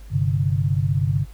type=chord; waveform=sine; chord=G suspended fourth; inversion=none; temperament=equal; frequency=98 / 130.81 / 146.83 Hz; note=G2 / C3 / D3; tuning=0 / 0 / 0 cents; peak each=-22 dBFS; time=0.1-1.26 s; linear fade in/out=50 ms; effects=added 50 Hz sine -37 dBFS peak until 1.33 s + pink hiss -53 dBFS RMS until 1.33 s